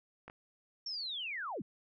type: clicks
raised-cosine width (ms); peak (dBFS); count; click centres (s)
0.5; -33; 2; 0.28 / 0.299
type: linear sweep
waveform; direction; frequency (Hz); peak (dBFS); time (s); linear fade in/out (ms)
sine; down; 5540 to 131.5; -37; 0.86-1.62; 5
effects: none